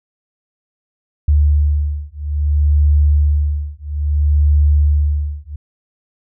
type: beating tone pair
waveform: sine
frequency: 73.42 / 74.02 Hz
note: D2 / D2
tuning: 0 / +14 cents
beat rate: 0.6 Hz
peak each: -14 dBFS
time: 1.28-5.56 s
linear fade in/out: 5 ms
effects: none